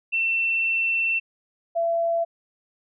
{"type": "tone pair in turn", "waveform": "sine", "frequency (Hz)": [2691, 672.8], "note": ["E7", "E5"], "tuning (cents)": [35, 35], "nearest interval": "2 octaves", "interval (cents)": 2400, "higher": "first", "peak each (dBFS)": -20, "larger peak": "neither", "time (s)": [[0.12, 1.2], [1.75, 2.25]], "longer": "first", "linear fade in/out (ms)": 20, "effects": []}